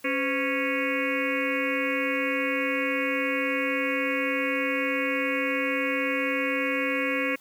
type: harmonic tone with a mistuned harmonic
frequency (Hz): 276.5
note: C#4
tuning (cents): -4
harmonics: 1 / 2 / 4 / 5 / 6 / 7 / 8 / 9 / 10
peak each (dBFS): -30 / -30 / -36 / -41 / -35 / -35 / -30 / -34 / -37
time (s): 0.04-7.36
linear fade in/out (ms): 10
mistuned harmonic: 2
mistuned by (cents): -130
effects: white hiss -56 dBFS RMS until 7.4 s